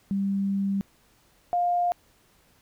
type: tone pair in turn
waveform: sine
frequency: 197 / 704.7 Hz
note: G3 / F5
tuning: +9 / +15 cents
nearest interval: octave + minor seventh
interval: 2206 cents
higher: second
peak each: -23 / -21 dBFS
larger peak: second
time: 0.11-0.81 / 1.53-1.92 s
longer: first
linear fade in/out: 0 ms
effects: pink hiss -62 dBFS RMS until 2.61 s

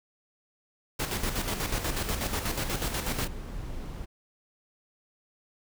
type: noise with tremolo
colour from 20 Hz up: pink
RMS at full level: -30 dBFS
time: 0.99-3.28 s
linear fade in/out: 10 ms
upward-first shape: square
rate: 8.2 Hz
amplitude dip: 55%
type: noise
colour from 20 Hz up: brown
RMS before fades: -37 dBFS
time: 1.16-4.06 s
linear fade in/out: 20 ms
effects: none

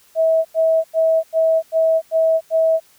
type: tone bursts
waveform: sine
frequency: 647 Hz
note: E5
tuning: 32 cents flat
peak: -12 dBFS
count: 7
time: 0.15-2.802 s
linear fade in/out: 50 ms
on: 300 ms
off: 92 ms
effects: white hiss -53 dBFS RMS until 2.98 s

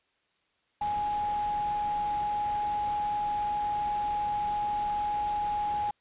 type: tone in noise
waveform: sine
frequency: 832 Hz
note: G#5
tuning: 3 cents sharp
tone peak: -27 dBFS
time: 0.81-5.91 s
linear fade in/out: 5 ms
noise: pink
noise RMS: -44 dBFS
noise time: 0.81-5.91 s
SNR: +14 dB
effects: white hiss -72 dBFS RMS until 6 s + resampled to 8000 Hz

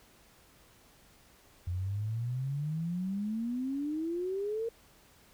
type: exponential sweep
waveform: sine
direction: up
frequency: 86.6 to 466.2 Hz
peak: -31 dBFS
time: 1.67-4.69 s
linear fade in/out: 5 ms
effects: pink hiss -61 dBFS RMS until 5.33 s

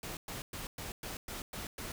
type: noise bursts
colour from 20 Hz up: pink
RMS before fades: -42 dBFS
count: 8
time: 0.03-1.92 s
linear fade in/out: 2 ms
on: 140 ms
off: 110 ms
effects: none

